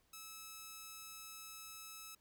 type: tone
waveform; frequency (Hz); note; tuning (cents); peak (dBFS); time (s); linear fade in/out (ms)
5% pulse; 1300; E6; -24; -38; 0.13-2.15; 5
effects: pink hiss -75 dBFS RMS until 2.2 s